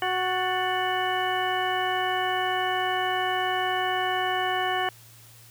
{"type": "harmonic tone with a mistuned harmonic", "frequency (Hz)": 370, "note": "F#4", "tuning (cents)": 0, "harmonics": [1, 2, 3, 4, 5, 6, 8], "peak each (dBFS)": [-32, -27, -32, -35, -31, -37, -33], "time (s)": [0.02, 4.89], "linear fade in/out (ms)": 2, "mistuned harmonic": 5, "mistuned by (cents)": -73, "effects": ["added 115 Hz sine -52 dBFS peak until 5.5 s", "white hiss -52 dBFS RMS until 5.5 s"]}